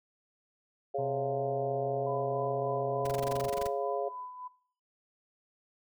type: chord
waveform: sine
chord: Db major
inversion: second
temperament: just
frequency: 415.8 / 554.4 / 693 Hz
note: Ab4 / Db5 / F5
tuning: +2 / 0 / -14 cents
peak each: -34 dBFS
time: 0.94-4.09 s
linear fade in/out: 10 ms
type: harmonic tone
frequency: 129.8 Hz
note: C3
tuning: 13 cents flat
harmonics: 1 / 2 / 3 / 4 / 5 / 6 / 7 / 8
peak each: -38 / -47 / -54 / -49 / -48 / -50 / -50 / -58 dBFS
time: 0.98-3.48 s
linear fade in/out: 10 ms
type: tone with tremolo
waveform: sine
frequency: 1000 Hz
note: B5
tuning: 21 cents sharp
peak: -39 dBFS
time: 2.06-4.48 s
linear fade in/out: 10 ms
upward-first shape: sine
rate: 3.4 Hz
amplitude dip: 60%
type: noise bursts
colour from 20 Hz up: pink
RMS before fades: -39 dBFS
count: 15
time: 3.05-3.673 s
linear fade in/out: 5 ms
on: 21 ms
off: 22 ms
effects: noise-tail reverb RT60 0.5 s tail -18 dB re dry